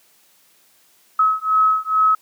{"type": "beating tone pair", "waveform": "sine", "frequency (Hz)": [1282, 1284.3], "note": ["E6", "E6"], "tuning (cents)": [-49, -46], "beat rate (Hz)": 2.3, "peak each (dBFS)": -17, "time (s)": [1.19, 2.15], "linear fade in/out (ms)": 5, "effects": ["white hiss -56 dBFS RMS until 2.21 s", "high-pass 150 Hz 12 dB/octave"]}